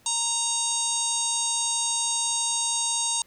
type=harmonic tone with a mistuned harmonic; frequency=932.3 Hz; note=A#5; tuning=in tune; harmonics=1 / 3 / 4 / 5 / 6 / 7 / 8 / 9 / 10; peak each=-33 / -39 / -31 / -37 / -38 / -29 / -37 / -28 / -35 dBFS; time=0.06-3.22 s; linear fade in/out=2 ms; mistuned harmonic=8; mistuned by=-36 cents; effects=pink hiss -59 dBFS RMS until 3.26 s